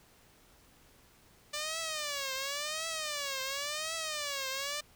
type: tone with vibrato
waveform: 5% pulse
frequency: 587.3 Hz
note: D5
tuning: in tune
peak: -23 dBFS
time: 1.53-4.81 s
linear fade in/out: 10 ms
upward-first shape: triangle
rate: 0.93 Hz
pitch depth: 200 cents each way
effects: pink hiss -62 dBFS RMS until 4.95 s